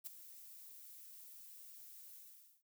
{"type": "noise with ADSR envelope", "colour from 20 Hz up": "violet", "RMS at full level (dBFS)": -43, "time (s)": [0.04, 2.63], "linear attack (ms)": 29, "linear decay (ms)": 6, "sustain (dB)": -13, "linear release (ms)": 460, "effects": ["noise-tail reverb RT60 0.1 s tail -18 dB re dry"]}